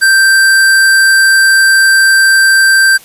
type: tone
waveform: square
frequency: 1568 Hz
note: G6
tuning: in tune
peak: -5 dBFS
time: 0.01-2.98 s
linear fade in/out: 20 ms
effects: white hiss -38 dBFS RMS until 3.04 s + resampled to 32000 Hz